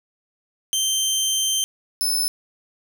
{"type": "tone pair in turn", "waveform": "20% pulse", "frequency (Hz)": [3130, 5264], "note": ["G7", "E8"], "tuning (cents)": [-3, -3], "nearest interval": "major sixth", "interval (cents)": 900, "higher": "second", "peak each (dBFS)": -14, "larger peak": "neither", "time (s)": [[0.73, 1.64], [2.01, 2.28]], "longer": "first", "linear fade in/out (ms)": 0, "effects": []}